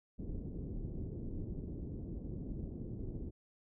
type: low-pass noise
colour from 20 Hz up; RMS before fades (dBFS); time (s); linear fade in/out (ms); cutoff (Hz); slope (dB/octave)
pink; -42; 0.18-3.31; 20; 370; 24
effects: none